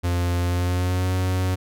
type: tone with pitch glide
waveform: 45% pulse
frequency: 87.8 to 92.38 Hz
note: F2 to F#2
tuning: +10 to -2 cents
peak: -20 dBFS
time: 0.03-1.56 s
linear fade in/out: 20 ms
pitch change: +88 cents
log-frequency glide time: 0.42-1.13 s
effects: none